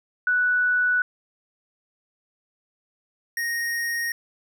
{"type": "tone pair in turn", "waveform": ["sine", "square"], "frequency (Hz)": [1480, 1864.7], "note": ["F#6", "A#6"], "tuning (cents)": [0, 0], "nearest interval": "major third", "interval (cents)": 400, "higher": "second", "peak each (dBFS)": [-18, -25], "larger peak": "first", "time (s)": [[0.27, 1.02], [3.37, 4.12]], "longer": "neither", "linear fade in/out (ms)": 2, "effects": []}